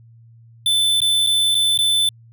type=tone with dropouts; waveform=square; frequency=3521 Hz; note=A7; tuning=in tune; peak=-15 dBFS; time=0.66-2.09 s; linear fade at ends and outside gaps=2 ms; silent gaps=1.004-1.017 / 1.265-1.27 / 1.546-1.551 / 1.776-1.788 s; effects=added 115 Hz sine -44 dBFS peak until 2.32 s